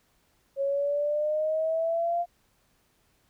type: exponential sweep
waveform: sine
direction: up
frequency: 547 to 698.5 Hz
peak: -24 dBFS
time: 0.56-2.26 s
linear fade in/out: 50 ms
effects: pink hiss -68 dBFS RMS until 3.29 s